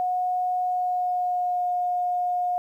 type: tone with pitch glide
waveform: sine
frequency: 728 to 717.1 Hz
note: F#5 to F5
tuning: -28 to +46 cents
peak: -22 dBFS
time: 0-2.58 s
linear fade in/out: 0 ms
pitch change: -26 cents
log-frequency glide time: 0.62-1.66 s
effects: 10-bit